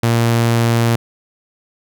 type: tone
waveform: sawtooth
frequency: 116.54 Hz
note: A#2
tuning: in tune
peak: -8 dBFS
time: 0.03-0.96 s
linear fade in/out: 5 ms
effects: none